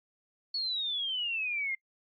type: exponential sweep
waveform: sine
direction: down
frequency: 4435 to 2093 Hz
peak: -30 dBFS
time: 0.54-1.75 s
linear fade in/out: 5 ms
effects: noise-tail reverb RT60 0.1 s tail -25 dB re dry + AAC 64 kbps